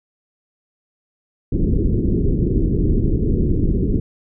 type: low-pass noise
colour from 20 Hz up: pink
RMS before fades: -17 dBFS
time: 1.52-4 s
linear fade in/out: 5 ms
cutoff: 410 Hz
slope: 48 dB/octave
effects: none